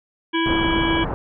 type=harmonic tone; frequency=329.6 Hz; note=E4; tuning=in tune; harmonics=1 / 3 / 5 / 7 / 9 / 10; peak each=-20 / -25 / -27 / -28 / -30 / -30 dBFS; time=0.33-1.05 s; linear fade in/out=20 ms
type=low-pass noise; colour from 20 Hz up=pink; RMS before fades=-25 dBFS; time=0.46-1.14 s; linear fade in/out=0 ms; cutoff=1300 Hz; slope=24 dB/octave
effects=none